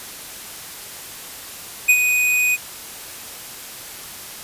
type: tone with ADSR envelope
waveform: square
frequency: 2489 Hz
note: D#7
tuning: in tune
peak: -9 dBFS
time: 1.88-2.57 s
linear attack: 16 ms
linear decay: 62 ms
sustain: -7 dB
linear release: 31 ms
effects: white hiss -35 dBFS RMS until 4.43 s + resampled to 32000 Hz